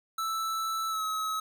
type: tone with pitch glide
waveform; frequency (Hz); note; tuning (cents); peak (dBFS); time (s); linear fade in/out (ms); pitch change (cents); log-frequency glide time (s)
square; 1318.5 to 1283.2; E6 to E6; 0 to -47; -30; 0.18-1.4; 5; -47; 0.88-1.03
effects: 11-bit